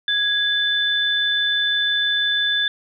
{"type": "tone pair together", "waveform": "sine", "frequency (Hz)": [1661, 3514], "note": ["G#6", "A7"], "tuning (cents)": [0, -3], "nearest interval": "octave + minor second", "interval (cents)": 1297, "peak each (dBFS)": [-21, -19], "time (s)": [0.08, 2.68], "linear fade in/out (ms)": 2, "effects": []}